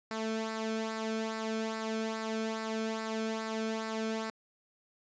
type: tone with flanger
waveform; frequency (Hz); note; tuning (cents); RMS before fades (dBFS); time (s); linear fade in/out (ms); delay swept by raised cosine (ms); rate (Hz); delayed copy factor
sawtooth; 221.3; A3; +10; -35; 0.11-4.3; 0; 0.31 to 1.07; 2.4; -0.6
effects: resampled to 16000 Hz + 11-bit